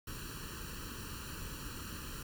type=noise with comb filter; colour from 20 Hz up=pink; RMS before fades=-44 dBFS; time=0.07-2.23 s; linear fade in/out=5 ms; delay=0.7 ms; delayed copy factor=+0.95; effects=none